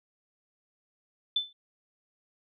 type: tone with exponential decay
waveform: sine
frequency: 3520 Hz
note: A7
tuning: in tune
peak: -21 dBFS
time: 1.36-1.53 s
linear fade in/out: 5 ms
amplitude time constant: 36 ms
effects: none